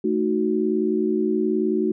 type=chord; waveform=sine; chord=D# diminished; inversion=second; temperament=equal; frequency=220 / 311.1 / 370 Hz; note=A3 / D#4 / F#4; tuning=0 / 0 / 0 cents; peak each=-24 / -24 / -22 dBFS; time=0.04-1.92 s; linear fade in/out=5 ms; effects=none